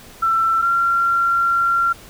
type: tone pair in turn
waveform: sine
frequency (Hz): 1339 / 1374.3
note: E6 / F6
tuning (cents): +27 / -28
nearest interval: unison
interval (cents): 45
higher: second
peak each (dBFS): -14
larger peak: neither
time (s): 0.22-0.62 / 0.62-1.93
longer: second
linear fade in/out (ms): 10
effects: pink hiss -42 dBFS RMS until 2.09 s